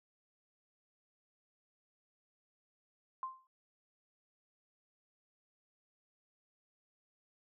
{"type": "tone with exponential decay", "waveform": "sine", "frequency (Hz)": 1046.5, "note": "C6", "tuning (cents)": 0, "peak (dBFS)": -34, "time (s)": [3.23, 3.47], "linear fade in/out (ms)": 1, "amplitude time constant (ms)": 51, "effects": []}